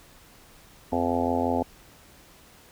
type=harmonic tone with a mistuned harmonic; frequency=85.7 Hz; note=F2; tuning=32 cents flat; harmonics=1 / 3 / 4 / 5 / 6 / 7 / 8 / 9 / 10; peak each=-35 / -27 / -36 / -32 / -31 / -34 / -31 / -32 / -32 dBFS; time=0.92-1.63 s; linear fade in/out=5 ms; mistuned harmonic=1; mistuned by=+20 cents; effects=pink hiss -53 dBFS RMS until 2.71 s